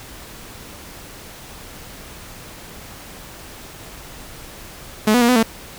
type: tone with pitch steps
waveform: sawtooth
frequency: 214.4 / 245.1 / 237 / 250.9 / 224.7 Hz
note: A3 / B3 / A#3 / B3 / A3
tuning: -45 / -13 / +29 / +28 / +37 cents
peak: -8 dBFS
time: 5.07-5.43 s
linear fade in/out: 5 ms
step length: 72 ms
effects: pink hiss -38 dBFS RMS until 5.78 s